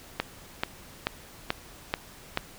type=click train; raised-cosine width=0.3 ms; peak=-9 dBFS; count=6; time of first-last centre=0.2-2.374 s; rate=2.3 Hz; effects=pink hiss -49 dBFS RMS until 2.58 s